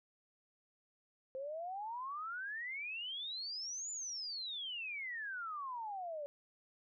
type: exponential two-way sweep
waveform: sine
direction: up then down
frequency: 516 to 7120 to 563 Hz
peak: -40 dBFS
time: 1.35-6.26 s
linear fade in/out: 0 ms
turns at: 3.91 s
effects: none